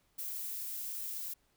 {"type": "noise", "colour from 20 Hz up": "violet", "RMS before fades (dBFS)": -40, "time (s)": [0.18, 1.34], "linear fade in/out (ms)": 10, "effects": ["pink hiss -73 dBFS RMS until 1.56 s"]}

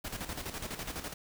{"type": "noise with tremolo", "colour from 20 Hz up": "pink", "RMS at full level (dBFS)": -38, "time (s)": [0.04, 1.14], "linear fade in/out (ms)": 10, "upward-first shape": "square", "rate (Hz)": 12, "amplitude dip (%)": 60, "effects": []}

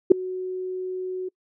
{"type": "tone with ADSR envelope", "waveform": "sine", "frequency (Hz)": 370, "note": "F#4", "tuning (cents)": 0, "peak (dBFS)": -4, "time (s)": [0.1, 1.29], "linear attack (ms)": 17, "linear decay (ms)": 3, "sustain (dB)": -23, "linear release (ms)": 10, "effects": ["noise-tail reverb RT60 0.1 s tail -26 dB re dry"]}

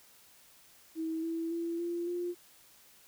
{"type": "tone with pitch steps", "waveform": "sine", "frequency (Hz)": [322.5, 329.5, 336.6, 343.9, 351.3], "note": ["E4", "E4", "E4", "F4", "F4"], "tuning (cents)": [-38, -1, 36, -27, 10], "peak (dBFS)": -32, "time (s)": [0.95, 2.35], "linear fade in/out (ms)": 50, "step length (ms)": 280, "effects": ["white hiss -60 dBFS RMS until 3.07 s"]}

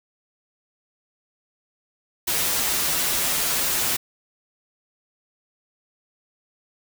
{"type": "noise with comb filter", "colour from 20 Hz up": "white", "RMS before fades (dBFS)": -23, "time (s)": [2.27, 3.97], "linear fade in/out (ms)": 10, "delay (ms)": 9.7, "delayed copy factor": -0.75, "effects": []}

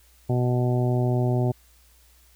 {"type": "harmonic tone", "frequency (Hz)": 123.9, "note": "B2", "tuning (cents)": 6, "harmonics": [1, 2, 3, 4, 5, 6, 7], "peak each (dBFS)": [-21, -29, -28, -39, -32, -35, -41], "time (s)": [0.29, 1.52], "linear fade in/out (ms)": 10, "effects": ["added 60 Hz sine -56 dBFS peak until 2.35 s", "white hiss -59 dBFS RMS until 2.35 s"]}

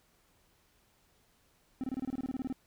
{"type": "tone bursts", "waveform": "triangle", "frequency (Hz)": 261.6, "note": "C4", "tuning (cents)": 0, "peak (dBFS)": -30, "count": 14, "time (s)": [1.81, 2.526], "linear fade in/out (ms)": 0, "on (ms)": 27, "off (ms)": 26, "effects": ["pink hiss -69 dBFS RMS until 2.66 s"]}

